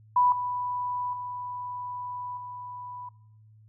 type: tone with level steps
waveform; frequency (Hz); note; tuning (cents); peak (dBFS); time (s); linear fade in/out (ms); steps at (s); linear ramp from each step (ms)
sine; 987.8; B5; 0; -18 / -28 / -33 / -37; 0.16-3.09; 5; 0.32 / 1.13 / 2.37; 2
effects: noise-tail reverb RT60 0.7 s tail -21 dB re dry + added 108 Hz sine -52 dBFS peak until 3.68 s